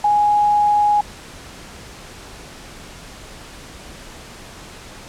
sine tone, 830.6 Hz, G#5, in tune, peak -12 dBFS, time 0.04-1.01 s, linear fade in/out 5 ms, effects pink hiss -38 dBFS RMS until 5.08 s + low-pass 9000 Hz 12 dB/octave

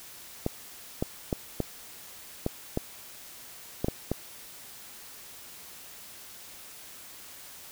clicks, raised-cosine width 2 ms, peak -13 dBFS, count 9, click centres 0.464 / 1.025 / 1.328 / 1.603 / 2.464 / 2.774 / 3.845 / 3.884 / 4.116 s, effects white hiss -47 dBFS RMS until 7.71 s

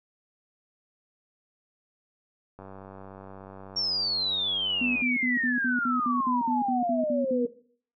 click train, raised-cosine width 1 ms, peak -30 dBFS, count 235, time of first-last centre 2.59-5.012 s, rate 96.6 Hz
sine exponential sweep, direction down, 5580 to 466.2 Hz, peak -25 dBFS, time 3.76-7.47 s, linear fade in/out 10 ms
sine tone bursts, 246.9 Hz, B3, in tune, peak -26 dBFS, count 13, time 4.81-7.456 s, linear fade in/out 5 ms, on 150 ms, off 58 ms
effects noise-tail reverb RT60 0.5 s tail -17 dB re dry

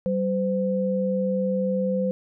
sine tone pair together, 191.8 / 512 Hz, G3 / C5, -37 / -38 cents, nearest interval octave + perfect fourth, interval 1699 cents, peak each -24 dBFS, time 0.06-2.11 s, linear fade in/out 0 ms, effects none

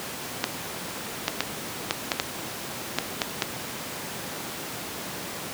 clicks, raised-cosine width 0.2 ms, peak -4 dBFS, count 9, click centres 0.441 / 1.281 / 1.406 / 1.909 / 2.118 / 2.199 / 2.986 / 3.218 / 3.422 s, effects pink hiss -34 dBFS RMS until 5.53 s + high-pass 150 Hz 12 dB/octave

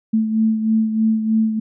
sine beating tone pair, 220 / 223.2 Hz, A3 / A3, 0 / +25 cents, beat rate 3.2 Hz, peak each -15 / -23 dBFS, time 0.13-1.6 s, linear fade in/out 10 ms, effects none

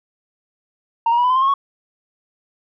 sine tone with pitch steps, 922 / 946.8 / 972.3 / 998.5 / 1025.4 / 1053 / 1081.4 / 1110.5 Hz, A#5 / A#5 / B5 / B5 / C6 / C6 / C#6 / C#6, -19 / +27 / -27 / +19 / -35 / +11 / -43 / +3 cents, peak -11 dBFS, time 1.06-1.54 s, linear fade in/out 5 ms, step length 60 ms, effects tanh soft clip ceiling -11 dBFS

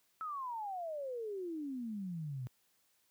sine exponential sweep, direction down, 1318.5 to 120.9 Hz, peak -38 dBFS, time 0.21-2.47 s, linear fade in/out 0 ms, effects white hiss -74 dBFS RMS until 3.1 s + high-pass 60 Hz 12 dB/octave

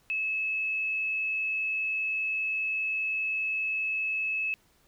sine tone, 2595 Hz, E7, 28 cents flat, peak -27 dBFS, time 0.1-4.54 s, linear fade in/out 0 ms, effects pink hiss -65 dBFS RMS until 4.87 s

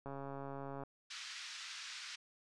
click train, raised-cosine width 1 ms, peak -32 dBFS, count 108, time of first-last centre 0.06-0.835 s, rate 138 Hz
white band-pass noise, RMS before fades -48 dBFS, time 1.1-2.16 s, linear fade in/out 10 ms, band 1300 to 5600 Hz, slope 24 dB/octave
effects resampled to 24000 Hz

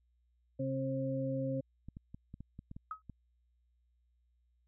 harmonic tone, 133.5 Hz, C3, 35 cents sharp, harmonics 1 / 2 / 4, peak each -37 / -37 / -37 dBFS, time 0.59-1.61 s, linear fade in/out 10 ms
clicks, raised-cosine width 5 ms, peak -34 dBFS, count 9, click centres 1.886 / 1.969 / 2.145 / 2.341 / 2.406 / 2.591 / 2.714 / 2.765 / 3.097 s
sine tone with exponential decay, 1273 Hz, D#6, 39 cents sharp, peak -34 dBFS, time 2.91-3.02 s, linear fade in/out 2 ms, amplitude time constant 23 ms
effects added 60 Hz sine -70 dBFS peak until 4.67 s

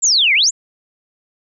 sine exponential two-way sweep, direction down then up, 7720 to 2012 to 7690 Hz, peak -10 dBFS, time 0.02-0.51 s, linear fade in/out 20 ms, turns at 0.34 s, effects none

